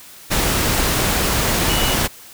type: tone in noise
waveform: sine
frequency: 2935 Hz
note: F#7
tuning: 15 cents flat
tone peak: -23 dBFS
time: 1.68-1.95 s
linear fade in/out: 20 ms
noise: pink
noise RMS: -18 dBFS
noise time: 0.3-2.08 s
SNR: -8 dB
effects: white hiss -41 dBFS RMS until 2.33 s